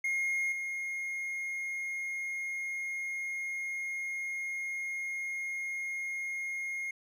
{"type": "tone with level steps", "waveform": "triangle", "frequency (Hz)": 2142, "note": "C7", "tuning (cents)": 40, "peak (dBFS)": [-27, -32], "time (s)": [0.04, 6.91], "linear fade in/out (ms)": 5, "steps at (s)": 0.52, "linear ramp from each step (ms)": 2, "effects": []}